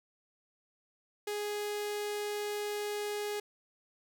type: tone with notch filter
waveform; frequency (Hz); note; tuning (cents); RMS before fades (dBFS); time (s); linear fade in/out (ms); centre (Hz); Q
sawtooth; 415.3; G#4; 0; -36; 1.27-3.4; 5; 1100; 1.8
effects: none